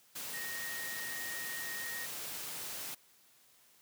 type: tone in noise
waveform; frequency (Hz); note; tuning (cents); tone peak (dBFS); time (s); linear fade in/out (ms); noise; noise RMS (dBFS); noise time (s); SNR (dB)
sine; 1864.7; A#6; 0; -41; 0.33-2.06; 10; white; -42; 0.15-2.95; -2
effects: white hiss -65 dBFS RMS until 3.81 s + high-pass 100 Hz 12 dB/octave

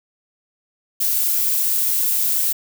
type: noise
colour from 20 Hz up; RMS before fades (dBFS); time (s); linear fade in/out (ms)
violet; -19; 1-2.53; 10
effects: none

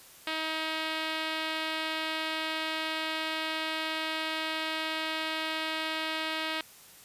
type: tone with low-pass filter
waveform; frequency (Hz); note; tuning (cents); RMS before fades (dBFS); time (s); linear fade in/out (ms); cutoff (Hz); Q
5% pulse; 317; D#4; +32; -33; 0.27-6.61; 2; 4200; 1.2
effects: white hiss -53 dBFS RMS until 7.04 s + resampled to 32000 Hz

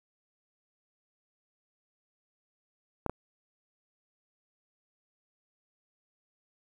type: clicks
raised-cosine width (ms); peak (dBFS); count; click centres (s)
1; -15 / -18; 2; 3.063 / 3.096
effects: 9-bit

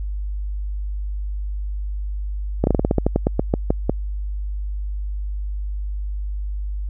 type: slowing click train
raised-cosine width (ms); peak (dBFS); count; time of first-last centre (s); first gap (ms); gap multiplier
2; -3; 15; 2.64-3.896; 31; 1.15
effects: added 50 Hz sine -23 dBFS peak until 6.89 s

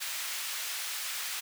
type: high-pass noise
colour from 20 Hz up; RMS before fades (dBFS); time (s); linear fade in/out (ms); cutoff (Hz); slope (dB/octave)
pink; -36; 0-1.41; 20; 1800; 12
effects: none

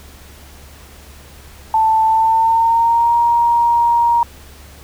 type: tone with pitch glide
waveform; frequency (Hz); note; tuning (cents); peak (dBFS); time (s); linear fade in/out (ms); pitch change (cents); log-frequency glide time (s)
sine; 883 to 940.9; A5 to A#5; +6 to +16; -10; 1.74-4.23; 2; +110; 2.05-3.15
effects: added 71 Hz sine -40 dBFS peak until 4.83 s + pink hiss -42 dBFS RMS until 4.83 s

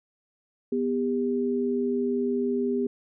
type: tone pair together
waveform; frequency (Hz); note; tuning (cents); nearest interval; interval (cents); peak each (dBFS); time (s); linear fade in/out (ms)
sine; 246.9 / 400.9; B3 / G4; 0 / +39; minor sixth; 839; -26; 0.72-2.87; 5
effects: none

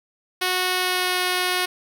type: tone with pitch glide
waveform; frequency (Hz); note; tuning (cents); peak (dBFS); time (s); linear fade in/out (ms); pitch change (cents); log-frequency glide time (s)
5% pulse; 366.7 to 363.7; F#4 to F#4; -15 to -30; -9; 0.41-1.66; 10; -15; 0.75-1.22
effects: none

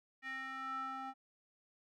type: tone with band-pass filter sweep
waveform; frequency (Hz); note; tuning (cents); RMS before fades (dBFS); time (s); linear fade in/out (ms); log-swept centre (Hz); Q
square; 265; C4; +22; -43; 0.22-1.14; 50; 2000 to 1000; 5.3
effects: none

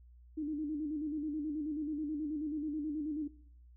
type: tone with vibrato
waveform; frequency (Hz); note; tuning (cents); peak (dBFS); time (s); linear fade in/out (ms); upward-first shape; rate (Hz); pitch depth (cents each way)
sine; 300.8; D4; +42; -34; 0.37-3.28; 10; square; 9.3; 63
effects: noise-tail reverb RT60 0.6 s tail -20 dB re dry + added 60 Hz sine -55 dBFS peak until 3.76 s

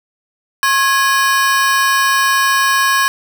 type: ring-modulated tone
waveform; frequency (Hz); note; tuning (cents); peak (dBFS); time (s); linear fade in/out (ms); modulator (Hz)
40% pulse; 1371; F6; -32; -7; 0.63-3.08; 0; 292
effects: none

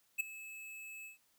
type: tone with ADSR envelope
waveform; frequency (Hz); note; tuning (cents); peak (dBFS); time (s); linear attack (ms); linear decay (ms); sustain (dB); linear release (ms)
square; 2600; E7; -24; -29; 0.18-1.18; 23; 8; -18; 130
effects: white hiss -73 dBFS RMS until 1.38 s

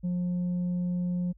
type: tone with tanh clipping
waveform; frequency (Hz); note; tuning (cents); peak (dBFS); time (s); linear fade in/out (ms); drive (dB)
sine; 178; F3; +33; -27; 0.03-1.33; 20; 2
effects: added 50 Hz sine -53 dBFS peak until 1.37 s

